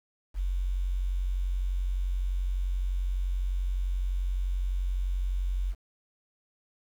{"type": "tone with quantisation", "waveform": "sine", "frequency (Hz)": 45.82, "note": "F#1", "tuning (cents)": -16, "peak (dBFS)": -26, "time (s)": [0.34, 5.75], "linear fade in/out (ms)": 50, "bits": 9, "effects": []}